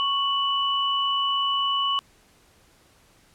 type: tone pair together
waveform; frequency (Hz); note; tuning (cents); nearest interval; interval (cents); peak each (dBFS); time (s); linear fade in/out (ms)
sine; 1108.7 / 2965; C#6 / F#7; 0 / +3; octave + perfect fourth; 1703; -24 / -24; 0-1.99; 0
effects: pink hiss -58 dBFS RMS until 3.34 s + low-pass 12000 Hz 12 dB/octave